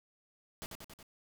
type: noise with echo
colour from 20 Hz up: pink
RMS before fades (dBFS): -43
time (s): 0.62-0.66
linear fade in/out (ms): 0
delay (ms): 92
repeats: 4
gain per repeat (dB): -3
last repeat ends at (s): 1.028
effects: none